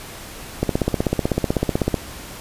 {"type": "click train", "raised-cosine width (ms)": 2, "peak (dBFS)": -4, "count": 22, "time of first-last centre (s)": [0.63, 1.942], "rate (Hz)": 16, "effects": ["pink hiss -36 dBFS RMS until 2.4 s", "resampled to 32000 Hz"]}